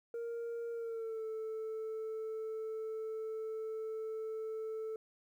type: tone with pitch glide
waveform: sine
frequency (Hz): 466.2 to 440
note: A#4 to A4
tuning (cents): 0 to 0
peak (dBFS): -35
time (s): 0.14-4.96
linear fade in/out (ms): 2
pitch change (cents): -100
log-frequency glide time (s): 0.72-1.25
effects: tanh soft clip ceiling -37 dBFS + 12-bit